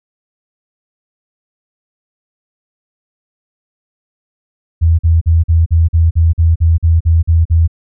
sine tone bursts, 82.41 Hz, E2, in tune, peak -6 dBFS, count 13, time 4.81-7.678 s, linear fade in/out 20 ms, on 180 ms, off 44 ms, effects none

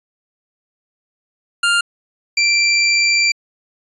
25% pulse tone pair in turn, 1400 / 2355 Hz, F6 / D7, +4 / +4 cents, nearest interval major sixth, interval 900 cents, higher second, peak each -9 / -8 dBFS, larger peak second, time 1.63-1.81 / 2.37-3.32 s, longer second, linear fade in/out 5 ms, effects resampled to 24000 Hz

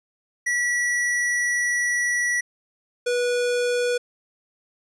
square tone pair in turn, 1942 / 488 Hz, B6 / B4, -30 / -21 cents, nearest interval 2 octaves, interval 2391 cents, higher first, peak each -21 dBFS, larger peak neither, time 0.46-2.41 / 3.06-3.98 s, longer first, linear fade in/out 10 ms, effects resampled to 22050 Hz

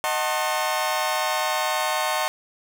sawtooth chord, D# diminished seventh, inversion none, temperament just, 622.3 / 746.7 / 896 / 1075.3 Hz, D#5 / F#5 / A5 / C6, 0 / +16 / +31 / +47 cents, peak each -24 dBFS, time 0.04-2.28 s, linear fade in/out 0 ms, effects none

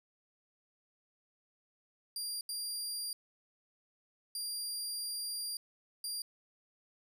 25% pulse tone bursts at uneven times, 4781 Hz, D8, 30 cents sharp, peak -32 dBFS, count 4, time 2.16-2.41 / 2.49-3.13 / 4.35-5.57 / 6.04-6.22 s, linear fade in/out 2 ms, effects none

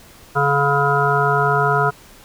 harmonic tone, 141.7 Hz, C#3, 38 cents sharp, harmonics 1 / 3 / 5 / 7 / 9 / 10, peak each -21 / -21 / -21 / -21 / -21 / -21 dBFS, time 0.35-1.91 s, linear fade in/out 20 ms, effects pink hiss -45 dBFS RMS until 2.24 s

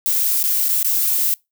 violet noise with dropouts, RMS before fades -18 dBFS, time 0.06-1.34 s, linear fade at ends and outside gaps 0 ms, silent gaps 0.428-0.439 / 0.684-0.69 / 0.828-0.846 s, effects noise-tail reverb RT60 0.2 s tail -25 dB re dry

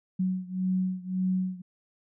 sine beating tone pair, 184.9 / 186.7 Hz, F#3 / F#3, -1 / +16 cents, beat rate 1.8 Hz, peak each -28 / -30 dBFS, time 0.19-1.62 s, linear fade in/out 10 ms, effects none

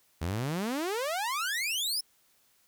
sawtooth exponential sweep, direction up, 76.5 to 5400 Hz, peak -26 dBFS, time 0.21-2.01 s, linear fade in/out 10 ms, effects white hiss -67 dBFS RMS until 2.67 s

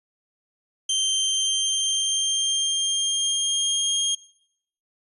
25% pulse tone with pitch glide, 3136 to 3235 Hz, G7 to G#7, 0 to -46 cents, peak -17 dBFS, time 0.89-4.15 s, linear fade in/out 5 ms, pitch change +54 cents, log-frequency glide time 1.18-3.94 s, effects noise-tail reverb RT60 0.7 s tail -21 dB re dry + resampled to 32000 Hz

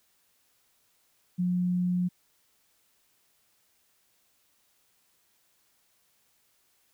sine tone, 179.1 Hz, F3, 44 cents sharp, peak -24 dBFS, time 1.38-2.09 s, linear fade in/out 20 ms, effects white hiss -69 dBFS RMS until 6.93 s

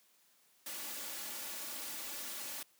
white noise with comb filter, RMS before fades -43 dBFS, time 0.66-2.63 s, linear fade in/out 5 ms, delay 3.5 ms, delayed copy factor +0.6, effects white hiss -69 dBFS RMS until 2.79 s + high-pass 150 Hz 12 dB/octave

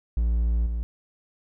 triangle tone with level steps, 57.4 Hz, A#1, 26 cents flat, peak -18 / -23 dBFS, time 0.17-0.83 s, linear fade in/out 0 ms, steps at 0.66 s, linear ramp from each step 5 ms, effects none

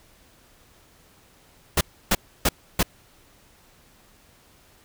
pink noise bursts, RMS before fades -19 dBFS, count 4, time 1.77-2.83 s, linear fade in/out 5 ms, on 40 ms, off 300 ms, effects pink hiss -56 dBFS RMS until 4.84 s

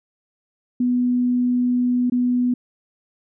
sine tone with dropouts, 246.9 Hz, B3, in tune, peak -16 dBFS, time 0.8-2.54 s, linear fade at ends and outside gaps 5 ms, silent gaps 2.099-2.12 s, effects none

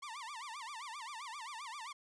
sawtooth tone with vibrato, 1028 Hz, C6, 31 cents flat, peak -40 dBFS, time 0.02-1.93 s, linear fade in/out 10 ms, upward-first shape sine, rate 7.6 Hz, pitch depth 270 cents each way, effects resampled to 22050 Hz + 13-bit

